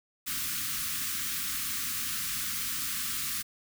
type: band-stop noise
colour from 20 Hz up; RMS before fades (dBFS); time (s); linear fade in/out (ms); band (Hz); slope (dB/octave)
white; -33; 0.26-3.43; 20; 310 to 1100; 96
effects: none